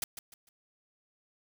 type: noise with echo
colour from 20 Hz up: white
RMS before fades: -33 dBFS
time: 0.02-0.04 s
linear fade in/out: 2 ms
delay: 150 ms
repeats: 3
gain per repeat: -10 dB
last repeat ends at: 0.49 s
effects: none